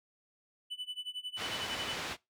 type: tone with tremolo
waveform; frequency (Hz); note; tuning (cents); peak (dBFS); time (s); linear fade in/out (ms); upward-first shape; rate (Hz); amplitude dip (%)
triangle; 2987; F#7; +16; -34; 0.7-1.98; 20; sine; 11; 95
type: low-pass noise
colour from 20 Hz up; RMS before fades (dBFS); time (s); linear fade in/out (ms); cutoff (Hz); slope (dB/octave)
white; -39; 1.36-2.17; 50; 3300; 12
effects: noise-tail reverb RT60 0.2 s tail -21 dB re dry + high-pass 60 Hz 12 dB/octave